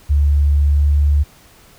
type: tone with pitch glide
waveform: sine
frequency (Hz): 72.2 to 72.66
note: D2 to D2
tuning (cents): -29 to -18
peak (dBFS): -10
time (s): 0.09-1.24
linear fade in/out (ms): 20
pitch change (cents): +11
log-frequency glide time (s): 0.71-0.83
effects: pink hiss -47 dBFS RMS until 1.78 s